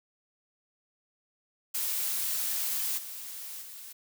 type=noise with level steps; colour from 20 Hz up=blue; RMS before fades=-31 / -41 / -45 dBFS; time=1.74-3.93 s; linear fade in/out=10 ms; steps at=2.97 / 3.61 s; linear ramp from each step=20 ms; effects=none